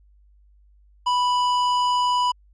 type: tone with hard clipping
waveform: sine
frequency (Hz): 987.8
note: B5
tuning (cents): 0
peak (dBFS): -20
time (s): 1.06-2.32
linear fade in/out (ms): 10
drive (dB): 11
effects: added 50 Hz sine -52 dBFS peak until 2.53 s + resampled to 24000 Hz